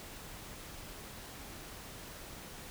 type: silence
effects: pink hiss -48 dBFS RMS until 2.7 s